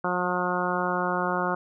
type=harmonic tone; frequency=179.6 Hz; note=F3; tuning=49 cents sharp; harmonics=1 / 2 / 3 / 4 / 5 / 6 / 7 / 8; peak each=-32 / -32 / -32 / -32 / -32 / -32 / -32 / -32 dBFS; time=0.04-1.55 s; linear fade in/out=5 ms; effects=none